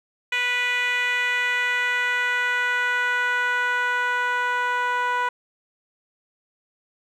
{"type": "tone with band-pass filter sweep", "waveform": "10% pulse", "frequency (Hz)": 492, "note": "B4", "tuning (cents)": -7, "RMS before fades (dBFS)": -23, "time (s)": [0.32, 5.29], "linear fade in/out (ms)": 5, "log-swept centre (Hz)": [2300, 1100], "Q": 2.4, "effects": []}